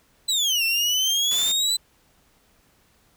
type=exponential two-way sweep; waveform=30% pulse; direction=down then up; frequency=4035 to 2673 to 4035 Hz; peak=-17 dBFS; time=0.28-1.77 s; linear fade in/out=10 ms; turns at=0.64 s
type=noise; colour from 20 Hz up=white; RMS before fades=-32 dBFS; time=1.31-1.52 s; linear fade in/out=5 ms
effects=pink hiss -61 dBFS RMS until 3.16 s